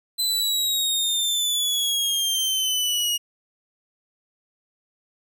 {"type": "exponential sweep", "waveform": "sawtooth", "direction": "down", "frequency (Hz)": [4047, 2870], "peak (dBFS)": -18, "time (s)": [0.18, 3.18], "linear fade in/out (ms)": 20, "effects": []}